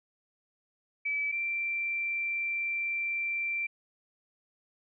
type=tone pair in turn; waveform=sine; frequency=2301 / 2352 Hz; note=D7 / D7; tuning=-36 / +2 cents; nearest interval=unison; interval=38 cents; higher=second; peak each=-28 / -29 dBFS; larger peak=first; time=1.05-1.32 / 1.32-3.67 s; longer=second; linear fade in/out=10 ms; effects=none